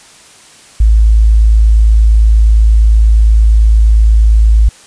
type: tone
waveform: sine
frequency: 54.3 Hz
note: A1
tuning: 22 cents flat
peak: -3 dBFS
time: 0.8-4.69 s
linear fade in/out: 5 ms
effects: white hiss -39 dBFS RMS until 4.86 s + resampled to 22050 Hz

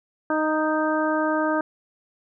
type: harmonic tone with a mistuned harmonic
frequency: 310 Hz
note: D#4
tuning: 6 cents flat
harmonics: 1 / 2 / 3 / 4 / 5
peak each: -24 / -25 / -28 / -29 / -29 dBFS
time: 0.3-1.61 s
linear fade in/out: 2 ms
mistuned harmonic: 5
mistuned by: +16 cents
effects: none

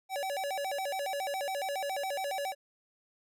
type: tone with vibrato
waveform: square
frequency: 659.3 Hz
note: E5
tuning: in tune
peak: -33 dBFS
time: 0.09-2.55 s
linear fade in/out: 50 ms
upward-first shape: square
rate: 7.2 Hz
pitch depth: 260 cents each way
effects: none

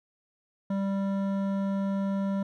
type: tone with hard clipping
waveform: sine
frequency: 196.2 Hz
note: G3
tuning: 2 cents sharp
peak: -28 dBFS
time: 0.7-2.43 s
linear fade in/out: 5 ms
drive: 12 dB
effects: none

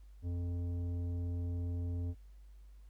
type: tone with tanh clipping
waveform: triangle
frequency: 87.31 Hz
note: F2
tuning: in tune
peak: -36 dBFS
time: 0.22-2.15 s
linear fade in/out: 50 ms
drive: 15 dB
effects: added 50 Hz sine -52 dBFS peak until 2.89 s + pink hiss -75 dBFS RMS until 2.89 s

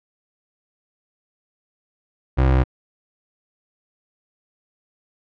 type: tone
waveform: 30% pulse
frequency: 65.41 Hz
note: C2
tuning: in tune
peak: -11 dBFS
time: 2.37-2.64 s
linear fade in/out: 20 ms
effects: low-pass 2000 Hz 12 dB/octave

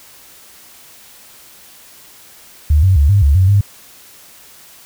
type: tone with pitch steps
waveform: sine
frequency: 75 / 94.3 / 71.5 / 100.4 / 71 / 93.5 / 100.9 Hz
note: D2 / F#2 / D2 / G2 / C#2 / F#2 / G#2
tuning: +37 / +33 / -46 / +42 / +42 / +19 / -49 cents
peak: -7 dBFS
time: 2.7-3.61 s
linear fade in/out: 5 ms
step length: 130 ms
effects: white hiss -42 dBFS RMS until 4.85 s

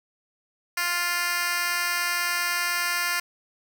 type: tone with high-pass filter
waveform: 10% pulse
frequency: 349.8 Hz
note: F4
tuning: 3 cents sharp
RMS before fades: -26 dBFS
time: 0.77-3.2 s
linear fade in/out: 5 ms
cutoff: 1600 Hz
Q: 0.82
effects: none

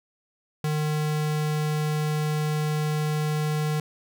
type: tone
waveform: square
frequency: 152.2 Hz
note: D#3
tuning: 38 cents flat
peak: -24 dBFS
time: 0.64-3.8 s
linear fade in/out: 2 ms
effects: none

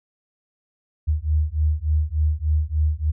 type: beating tone pair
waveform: sine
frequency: 75.1 / 78.5 Hz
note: D2 / D#2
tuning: +39 / +16 cents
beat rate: 3.4 Hz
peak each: -21 dBFS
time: 1.07-3.12 s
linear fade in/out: 20 ms
effects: none

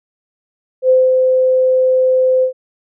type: tone with ADSR envelope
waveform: sine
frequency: 515 Hz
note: C5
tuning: 28 cents flat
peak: -6 dBFS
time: 0.82-2.53 s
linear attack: 75 ms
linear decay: 210 ms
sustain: -3 dB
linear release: 100 ms
effects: none

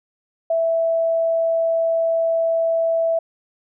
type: tone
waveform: sine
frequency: 659.3 Hz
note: E5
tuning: in tune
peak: -16 dBFS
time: 0.5-3.19 s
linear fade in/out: 5 ms
effects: none

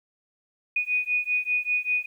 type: beating tone pair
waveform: sine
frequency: 2473 / 2478.1 Hz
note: D#7 / D#7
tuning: -11 / -8 cents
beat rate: 5.1 Hz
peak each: -26 / -26 dBFS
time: 0.76-2.06 s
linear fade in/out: 5 ms
effects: 10-bit

